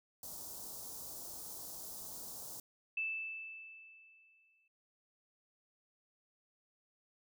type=band-stop noise; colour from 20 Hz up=white; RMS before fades=-47 dBFS; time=0.23-2.6 s; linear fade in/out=2 ms; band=1000 to 4900 Hz; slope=24 dB/octave
type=tone with exponential decay; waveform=sine; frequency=2637 Hz; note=E7; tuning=in tune; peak=-33 dBFS; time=2.97-4.68 s; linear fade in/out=5 ms; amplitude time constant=370 ms
effects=none